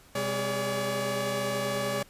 sawtooth tone cluster, 128.2 / 201.4 / 413 / 571 Hz, C3 / G3 / G#4 / D5, -35 / +47 / -10 / -49 cents, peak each -33 / -32 / -32 / -26 dBFS, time 0.15-2.03 s, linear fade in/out 5 ms, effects pink hiss -56 dBFS RMS until 2.09 s + resampled to 32000 Hz

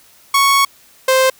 sawtooth tone pair in turn, 1108.7 / 523.2 Hz, C#6 / C5, 0 / 0 cents, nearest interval octave + minor second, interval 1300 cents, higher first, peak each -6 dBFS, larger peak neither, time 0.34-0.65 / 1.08-1.3 s, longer first, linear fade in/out 5 ms, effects white hiss -48 dBFS RMS until 1.39 s

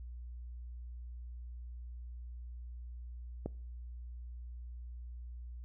click, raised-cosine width 2 ms, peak -23 dBFS, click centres 3.46 s, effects noise-tail reverb RT60 0.5 s tail -24 dB re dry + added 60 Hz sine -43 dBFS peak until 5.64 s

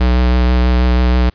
square tone with vibrato, 61.74 Hz, B1, in tune, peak -10 dBFS, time 0-1.3 s, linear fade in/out 10 ms, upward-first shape triangle, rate 6.2 Hz, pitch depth 21 cents each way, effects pink hiss -54 dBFS RMS until 1.34 s + resampled to 11025 Hz

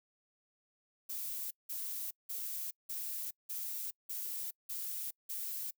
violet noise bursts, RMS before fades -40 dBFS, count 8, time 1.09-5.71 s, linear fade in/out 10 ms, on 420 ms, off 180 ms, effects noise-tail reverb RT60 0.1 s tail -26 dB re dry

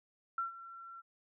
sine tone with ADSR envelope, 1357 Hz, E6, 50 cents sharp, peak -31 dBFS, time 0.38-1.02 s, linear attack 3 ms, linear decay 130 ms, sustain -16 dB, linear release 26 ms, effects none

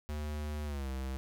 square tone with pitch glide, 74.9 to 65.96 Hz, D2 to C2, +35 to +15 cents, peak -36 dBFS, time 0.09-1.17 s, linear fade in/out 0 ms, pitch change -220 cents, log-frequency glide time 0.65-0.89 s, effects none

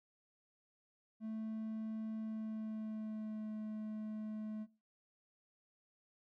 triangle tone with pitch glide, 219.7 to 215.3 Hz, A3 to A3, -2 to -37 cents, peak -38 dBFS, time 1.2-4.67 s, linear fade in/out 50 ms, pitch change -35 cents, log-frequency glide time 2.17-3.51 s, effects noise-tail reverb RT60 0.3 s tail -20 dB re dry

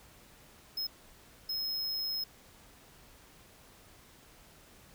square tone bursts at uneven times, 5150 Hz, E8, 41 cents flat, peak -33 dBFS, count 2, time 0.77-0.87 / 1.49-2.24 s, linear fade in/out 5 ms, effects pink hiss -58 dBFS RMS until 4.94 s

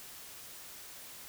silence, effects white hiss -49 dBFS RMS until 1.28 s

